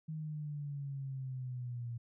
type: exponential sweep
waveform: sine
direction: down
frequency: 158.2 to 117.1 Hz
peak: -38 dBFS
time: 0.08-1.98 s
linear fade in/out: 10 ms
effects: none